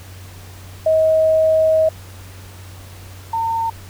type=tone pair in turn; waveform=sine; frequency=635 / 908.7 Hz; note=D#5 / A#5; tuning=+35 / -44 cents; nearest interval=tritone; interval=621 cents; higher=second; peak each=-11 / -17 dBFS; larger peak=first; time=0.86-1.89 / 3.33-3.7 s; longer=first; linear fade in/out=5 ms; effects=added 93 Hz sine -36 dBFS peak until 3.89 s + pink hiss -42 dBFS RMS until 3.89 s